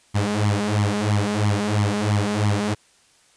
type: tone with flanger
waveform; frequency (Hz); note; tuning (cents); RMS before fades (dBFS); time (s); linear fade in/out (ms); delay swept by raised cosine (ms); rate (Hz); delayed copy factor
sawtooth; 103.83; G#2; 0; -21; 0.14-2.75; 20; 0.92 to 5.02; 3; +0.85
effects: white hiss -57 dBFS RMS until 3.36 s + resampled to 22050 Hz